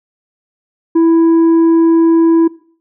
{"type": "tone with tanh clipping", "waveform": "sine", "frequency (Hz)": 330, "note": "E4", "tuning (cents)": 2, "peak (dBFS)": -7, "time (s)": [0.95, 2.48], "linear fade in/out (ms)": 10, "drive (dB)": 4, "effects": ["noise-tail reverb RT60 0.5 s tail -21 dB re dry"]}